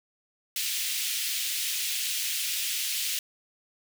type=high-pass noise; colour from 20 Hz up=pink; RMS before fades=-30 dBFS; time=0.56-3.19 s; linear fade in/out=2 ms; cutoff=2500 Hz; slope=24 dB/octave; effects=none